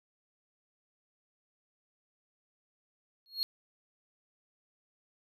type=tone with exponential growth; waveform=triangle; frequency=4291 Hz; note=C8; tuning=43 cents sharp; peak=-24 dBFS; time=3.26-3.43 s; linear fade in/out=0 ms; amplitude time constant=35 ms; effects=none